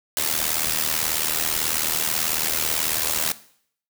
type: noise with amplitude modulation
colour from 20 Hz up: white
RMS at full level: -20 dBFS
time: 0.17-3.32 s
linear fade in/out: 0 ms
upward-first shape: sine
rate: 78.3 Hz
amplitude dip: 80%
effects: noise-tail reverb RT60 0.6 s tail -17 dB re dry